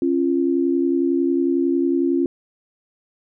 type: tone pair together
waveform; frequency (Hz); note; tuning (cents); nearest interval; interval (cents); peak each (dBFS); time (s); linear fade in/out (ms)
sine; 273.1 / 344.1; C#4 / F4; -26 / -26; major third; 400; -19; 0.02-2.26; 2
effects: none